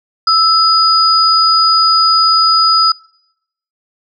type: tone pair together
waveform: sine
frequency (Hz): 1311 / 4950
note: E6 / D#8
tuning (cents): -10 / -10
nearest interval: octave + major seventh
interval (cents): 2300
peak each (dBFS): -10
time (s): 0.27-2.92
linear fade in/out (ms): 5
effects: noise-tail reverb RT60 0.8 s tail -24 dB re dry